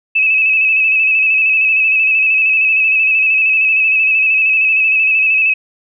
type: tone with vibrato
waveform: sine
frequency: 2589 Hz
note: E7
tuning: 32 cents flat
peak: -9 dBFS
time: 0.15-5.54 s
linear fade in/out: 10 ms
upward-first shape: square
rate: 13 Hz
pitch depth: 31 cents each way
effects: none